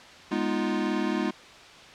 square chord, F half-diminished seventh, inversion first, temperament equal, 207.7 / 246.9 / 311.1 / 349.2 Hz, Ab3 / Cb4 / Eb4 / F4, 0 / 0 / 0 / 0 cents, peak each -31 / -32 / -31 / -32 dBFS, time 0.31-1.31 s, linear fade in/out 10 ms, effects white hiss -47 dBFS RMS until 1.94 s + low-pass 4000 Hz 12 dB/octave

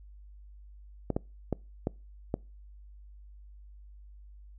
clicks, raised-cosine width 2 ms, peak -15 dBFS, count 5, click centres 1.103 / 1.165 / 1.527 / 1.871 / 2.341 s, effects noise-tail reverb RT60 0.3 s tail -25 dB re dry + added 50 Hz sine -48 dBFS peak until 4.58 s

